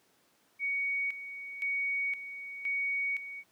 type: tone with tremolo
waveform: sine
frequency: 2240 Hz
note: C#7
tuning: 18 cents sharp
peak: -29 dBFS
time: 0.59-3.44 s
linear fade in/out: 50 ms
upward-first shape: square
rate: 0.97 Hz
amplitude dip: 70%
effects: pink hiss -68 dBFS RMS until 3.51 s + high-pass 200 Hz 12 dB/octave